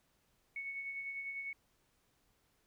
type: tone with tremolo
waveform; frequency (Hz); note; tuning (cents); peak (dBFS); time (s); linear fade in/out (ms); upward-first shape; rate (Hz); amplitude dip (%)
sine; 2214; C#7; -3; -38; 0.56-1.53; 2; sine; 10; 40
effects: pink hiss -75 dBFS RMS until 2.66 s